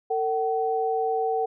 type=tone pair together; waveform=sine; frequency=451.3 / 759 Hz; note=A4 / F#5; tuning=+44 / +44 cents; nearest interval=major sixth; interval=900 cents; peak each=-25 dBFS; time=0.1-1.46 s; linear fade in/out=10 ms; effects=none